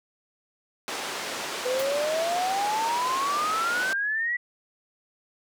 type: band-pass noise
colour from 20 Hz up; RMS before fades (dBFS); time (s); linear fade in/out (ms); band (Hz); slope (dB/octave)
pink; -33; 0.88-3.93; 0; 430 to 7400; 12
type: exponential sweep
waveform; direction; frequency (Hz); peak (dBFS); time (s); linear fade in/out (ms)
sine; up; 493.9 to 1970; -24; 1.65-4.37; 10
type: noise with exponential decay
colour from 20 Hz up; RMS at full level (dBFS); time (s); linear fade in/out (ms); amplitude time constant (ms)
white; -32; 1.79-1.92; 5; 27
effects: none